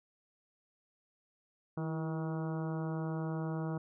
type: harmonic tone with a mistuned harmonic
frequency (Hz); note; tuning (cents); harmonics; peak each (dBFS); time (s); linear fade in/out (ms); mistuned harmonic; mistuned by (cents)
159.3; D#3; +41; 1 / 2 / 3 / 4 / 5 / 6 / 7 / 8 / 9; -35 / -41 / -45 / -47 / -49 / -51 / -52 / -53 / -54; 1.77-3.78; 5; 2; +45
effects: none